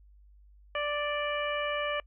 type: harmonic tone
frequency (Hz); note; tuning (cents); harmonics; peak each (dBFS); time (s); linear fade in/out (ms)
587.3; D5; 0; 1 / 2 / 3 / 4 / 5; -32 / -35 / -37 / -38 / -39; 0.75-2; 2
effects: noise-tail reverb RT60 0.1 s tail -26 dB re dry + added 50 Hz sine -54 dBFS peak until 2.06 s